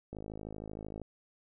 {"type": "click train", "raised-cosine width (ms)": 2, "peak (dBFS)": -29, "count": 48, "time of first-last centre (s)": [0.13, 1.017], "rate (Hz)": 53, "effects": []}